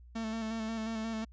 45% pulse tone with vibrato, 222.9 Hz, A3, 23 cents sharp, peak -34 dBFS, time 0.15-1.25 s, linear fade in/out 10 ms, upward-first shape square, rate 5.6 Hz, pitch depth 25 cents each way, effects added 60 Hz sine -51 dBFS peak until 1.32 s + resampled to 16000 Hz

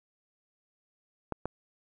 clicks, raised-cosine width 1 ms, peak -18 dBFS, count 2, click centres 1.323 / 1.456 s, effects none

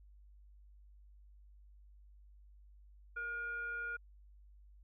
sine tone with frequency modulation, 1427 Hz, F6, 37 cents sharp, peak -38 dBFS, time 3.16-3.97 s, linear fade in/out 10 ms, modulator 962 Hz, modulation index 0.31, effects added 50 Hz sine -57 dBFS peak until 4.83 s

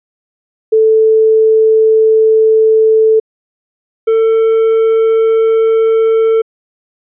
sine / triangle tone pair in turn, 440 / 447.4 Hz, A4 / A4, 0 / +29 cents, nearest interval unison, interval 29 cents, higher second, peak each -5 dBFS, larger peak neither, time 0.72-3.2 / 4.07-6.42 s, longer first, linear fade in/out 10 ms, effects resampled to 8000 Hz

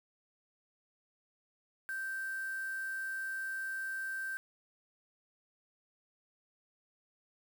sine tone with quantisation, 1565 Hz, G6, 3 cents flat, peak -36 dBFS, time 1.89-4.37 s, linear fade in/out 0 ms, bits 8, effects none

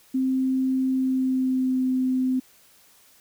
sine tone with pitch glide, 261.6 to 257.6 Hz, C4 to C4, 0 to -27 cents, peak -20 dBFS, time 0.14-2.4 s, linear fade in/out 10 ms, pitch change -27 cents, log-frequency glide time 0.91-1.84 s, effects white hiss -56 dBFS RMS until 3.2 s

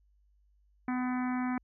harmonic tone, 251.5 Hz, B3, 32 cents sharp, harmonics 1 / 3 / 4 / 5 / 6 / 7 / 8 / 9, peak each -30 / -40 / -42 / -44 / -46 / -47 / -48 / -49 dBFS, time 0.88-1.58 s, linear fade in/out 2 ms, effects added 50 Hz sine -64 dBFS peak until 1.63 s

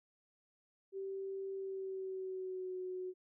sine tone with pitch glide, 387.8 to 368.4 Hz, G4 to F#4, -19 to -7 cents, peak -39 dBFS, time 0.92-3.14 s, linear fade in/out 50 ms, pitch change -88 cents, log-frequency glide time 1.54-2.78 s, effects none

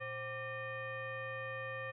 sine tone with frequency modulation, 1174.7 Hz, D6, in tune, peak -39 dBFS, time 0-1.92 s, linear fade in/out 20 ms, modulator 646 Hz, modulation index 1.7, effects none

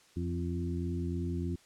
harmonic tone with a mistuned harmonic, 86.5 Hz, F2, 16 cents flat, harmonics 1 / 2 / 3 / 4, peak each -34 / -37 / -39 / -40 dBFS, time 0.16-1.56 s, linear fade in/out 10 ms, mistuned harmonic 3, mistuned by +21 cents, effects white hiss -62 dBFS RMS until 1.65 s + low-pass 8000 Hz 12 dB/octave

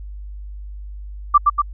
sine tone with echo, 1174.7 Hz, D6, in tune, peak -6 dBFS, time 1.34-1.38 s, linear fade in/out 10 ms, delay 120 ms, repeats 2, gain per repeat -3 dB, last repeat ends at 1.62 s, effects added 50 Hz sine -30 dBFS peak until 1.73 s

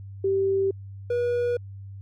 sine / triangle tone pair in turn, 389 / 483.1 Hz, G4 / B4, -13 / -38 cents, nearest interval major third, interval 375 cents, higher second, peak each -20 dBFS, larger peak neither, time 0.24-0.71 / 1.1-1.57 s, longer neither, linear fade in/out 5 ms, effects added 98 Hz sine -37 dBFS peak until 2.01 s

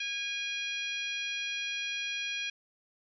harmonic tone, 819 Hz, G#5, 24 cents flat, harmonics 2 / 3 / 4 / 5 / 6 / 7, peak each -42 / -35 / -38 / -45 / -51 / -47 dBFS, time 0-2.5 s, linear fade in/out 5 ms, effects none

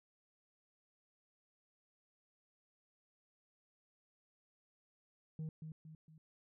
sine tone with echo, 157.3 Hz, D#3, 19 cents sharp, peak -37 dBFS, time 5.39-5.49 s, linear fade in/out 2 ms, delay 230 ms, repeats 3, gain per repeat -7 dB, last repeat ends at 6.18 s, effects tanh soft clip ceiling -39 dBFS

